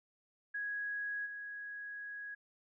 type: tone with level steps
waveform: sine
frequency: 1661.2 Hz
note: G#6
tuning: in tune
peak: -36 / -42 dBFS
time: 0.54-2.35 s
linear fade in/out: 10 ms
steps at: 1.25 s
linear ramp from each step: 20 ms
effects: none